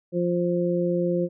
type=harmonic tone; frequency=175.2 Hz; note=F3; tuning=6 cents sharp; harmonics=1 / 2 / 3; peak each=-25 / -25 / -26 dBFS; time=0.12-1.29 s; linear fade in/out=50 ms; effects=none